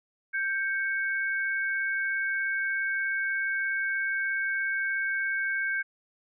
sine tone pair together, 1570.8 / 2217 Hz, G6 / C#7, +3 / 0 cents, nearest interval tritone, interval 597 cents, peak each -27 / -33 dBFS, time 0.33-5.83 s, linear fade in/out 20 ms, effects none

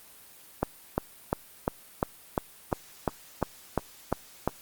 click train, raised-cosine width 1 ms, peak -10 dBFS, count 12, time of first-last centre 0.63-4.476 s, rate 2.86 Hz, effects white hiss -52 dBFS RMS until 4.61 s + Opus 32 kbps

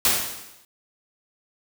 white noise with exponential decay, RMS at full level -17 dBFS, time 0.05-0.65 s, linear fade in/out 2 ms, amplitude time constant 130 ms, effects none

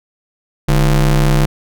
square ring-modulated tone, 88.8 Hz, F2, 29 cents sharp, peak -7 dBFS, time 0.68-1.46 s, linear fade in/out 10 ms, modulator 56 Hz, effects none

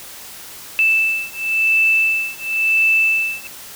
sine beating tone pair, 2641 / 2641.95 Hz, E7 / E7, +3 / +3 cents, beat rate 0.95 Hz, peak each -17 dBFS, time 0.79-3.47 s, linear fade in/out 0 ms, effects white hiss -36 dBFS RMS until 3.75 s

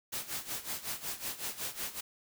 white noise with tremolo, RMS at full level -36 dBFS, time 0.12-2.01 s, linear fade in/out 10 ms, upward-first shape sine, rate 5.4 Hz, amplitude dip 80%, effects none

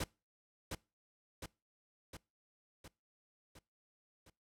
pink noise with echo, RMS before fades -37 dBFS, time 0-0.04 s, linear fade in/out 5 ms, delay 710 ms, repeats 6, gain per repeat -4 dB, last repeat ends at 4.3 s, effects noise-tail reverb RT60 0.3 s tail -24 dB re dry + low-pass 12000 Hz 12 dB/octave

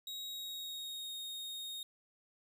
40% pulse tone with pitch glide, 3800 to 3720 Hz, A#7 to A#7, +33 to -4 cents, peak -40 dBFS, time 0.07-1.83 s, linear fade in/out 2 ms, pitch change -37 cents, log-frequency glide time 0.27-1.14 s, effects none

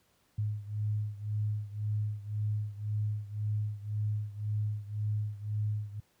sine beating tone pair, 104.9 / 106.8 Hz, G#2 / G#2, +18 / +49 cents, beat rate 1.9 Hz, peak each -32 / -35 dBFS, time 0.38-6 s, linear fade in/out 5 ms, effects pink hiss -70 dBFS RMS until 6.2 s + high-pass 60 Hz 12 dB/octave

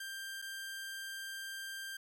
sawtooth tone with dropouts, 1583 Hz, G6, 17 cents sharp, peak -38 dBFS, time 0-1.97 s, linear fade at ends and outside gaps 5 ms, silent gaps 0.418-0.422 s, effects none

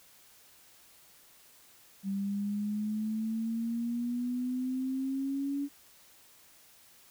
sine exponential sweep, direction up, 194.7 to 284.7 Hz, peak -30 dBFS, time 2.03-5.69 s, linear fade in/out 50 ms, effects white hiss -59 dBFS RMS until 7.1 s

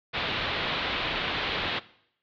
white low-pass noise, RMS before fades -30 dBFS, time 0.13-1.8 s, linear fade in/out 20 ms, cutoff 3900 Hz, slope 48 dB/octave, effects noise-tail reverb RT60 0.7 s tail -19 dB re dry

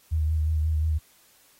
sine tone with vibrato, 78.1 Hz, D#2, 7 cents sharp, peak -21 dBFS, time 0.11-0.99 s, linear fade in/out 20 ms, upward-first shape sine, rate 5.6 Hz, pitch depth 34 cents each way, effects white hiss -59 dBFS RMS until 1.59 s + AAC 48 kbps

